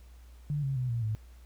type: tone with pitch steps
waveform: sine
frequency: 146.83 / 136.21 / 126.35 / 117.21 / 108.73 Hz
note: D3 / C#3 / B2 / A#2 / A2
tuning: 0 / -30 / +40 / +10 / -20 cents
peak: -28 dBFS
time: 0.5-1.15 s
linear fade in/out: 0 ms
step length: 130 ms
effects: added 60 Hz sine -49 dBFS peak until 1.45 s + pink hiss -64 dBFS RMS until 1.45 s